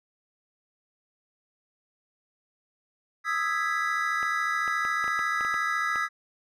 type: chord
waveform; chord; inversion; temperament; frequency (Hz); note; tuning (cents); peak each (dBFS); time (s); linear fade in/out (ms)
triangle; E major seventh; third; equal; 1244.5 / 1318.5 / 1661.2 / 1975.5; D#6 / E6 / G#6 / B6; 0 / 0 / 0 / 0; -29; 3.24-6.09; 50
type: clicks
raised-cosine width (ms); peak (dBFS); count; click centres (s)
0.5; -23; 10; 4.229 / 4.678 / 4.851 / 5.042 / 5.079 / 5.192 / 5.409 / 5.449 / 5.542 / 5.958
effects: none